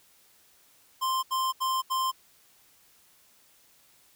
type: tone bursts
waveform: square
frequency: 1046.5 Hz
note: C6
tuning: in tune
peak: -26 dBFS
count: 4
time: 1.01-2.118 s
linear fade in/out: 20 ms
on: 220 ms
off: 76 ms
effects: white hiss -61 dBFS RMS until 4.15 s